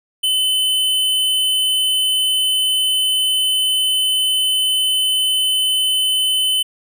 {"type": "tone", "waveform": "square", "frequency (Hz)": 3034, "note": "F#7", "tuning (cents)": 43, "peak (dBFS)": -15, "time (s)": [0.23, 6.63], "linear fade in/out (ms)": 10, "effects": []}